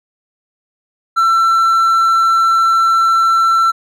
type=tone; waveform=triangle; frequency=1343 Hz; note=E6; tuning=32 cents sharp; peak=-7 dBFS; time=1.16-3.72 s; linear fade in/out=20 ms; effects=none